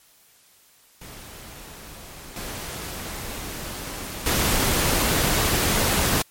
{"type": "noise with level steps", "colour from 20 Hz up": "pink", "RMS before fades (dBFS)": [-41, -33, -21], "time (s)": [1.01, 6.22], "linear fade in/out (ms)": 5, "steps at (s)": [2.36, 4.26], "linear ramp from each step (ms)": 2, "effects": ["white hiss -56 dBFS RMS until 6.3 s", "MP3 64 kbps"]}